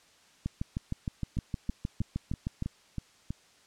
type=two click trains; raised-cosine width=5 ms; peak=-21 / -19 dBFS; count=7 / 15; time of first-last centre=1.37-3.305 / 0.46-2.624 s; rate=3.1 / 6.47 Hz; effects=white hiss -61 dBFS RMS until 3.66 s + low-pass 7000 Hz 12 dB/octave